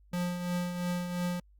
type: tone with tremolo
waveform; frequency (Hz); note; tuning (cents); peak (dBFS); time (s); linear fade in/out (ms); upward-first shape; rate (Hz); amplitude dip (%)
square; 177.1; F3; +24; -29; 0.13-1.4; 5; triangle; 2.9; 55
effects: added 50 Hz sine -57 dBFS peak until 1.59 s + Opus 48 kbps